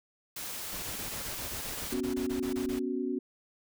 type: noise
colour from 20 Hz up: white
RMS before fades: -39 dBFS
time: 0.36-1.94 s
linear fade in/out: 5 ms
type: noise bursts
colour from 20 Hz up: pink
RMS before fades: -42 dBFS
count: 16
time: 0.72-2.795 s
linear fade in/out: 10 ms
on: 110 ms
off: 21 ms
type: chord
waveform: sine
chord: B suspended second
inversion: none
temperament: equal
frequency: 246.9 / 277.2 / 370 Hz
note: B3 / C#4 / F#4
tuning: 0 / 0 / 0 cents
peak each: -34 dBFS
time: 1.92-3.19 s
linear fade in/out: 5 ms
effects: none